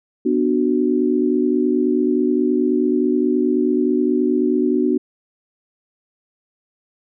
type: chord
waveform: sine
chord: B minor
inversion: none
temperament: just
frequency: 246.9 / 296.3 / 370.4 Hz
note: B3 / D4 / F#4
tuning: 0 / +15 / +2 cents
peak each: -19 dBFS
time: 0.25-4.98 s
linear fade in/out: 10 ms
effects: none